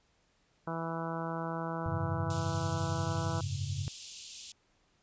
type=harmonic tone; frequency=164.81 Hz; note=E3; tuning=in tune; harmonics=1 / 2 / 3 / 4 / 5 / 6 / 7 / 8 / 9; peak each=-38 / -42 / -43 / -42 / -44 / -42 / -47 / -44 / -48 dBFS; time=0.67-3.41 s; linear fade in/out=5 ms
type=chord; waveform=sine; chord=F# suspended second; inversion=none; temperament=equal; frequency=92.5 / 103.83 / 138.59 Hz; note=F#2 / G#2 / C#3; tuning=0 / 0 / 0 cents; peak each=-37 dBFS; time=1.86-3.88 s; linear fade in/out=0 ms
type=high-pass noise; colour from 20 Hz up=white; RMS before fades=-42 dBFS; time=2.3-4.52 s; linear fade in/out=2 ms; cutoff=2700 Hz; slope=48 dB/octave
effects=pink hiss -71 dBFS RMS until 5.02 s + resampled to 16000 Hz